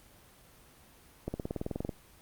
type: accelerating click train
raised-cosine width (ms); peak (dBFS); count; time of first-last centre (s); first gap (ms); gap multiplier
2; -20; 13; 1.28-1.892; 60; 0.97
effects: pink hiss -58 dBFS RMS until 2.21 s + Opus 24 kbps